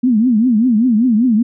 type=tone with vibrato; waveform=sine; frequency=233.1 Hz; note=A#3; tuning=in tune; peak=-9 dBFS; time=0.03-1.43 s; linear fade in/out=10 ms; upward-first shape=triangle; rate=5.1 Hz; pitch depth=230 cents each way; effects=none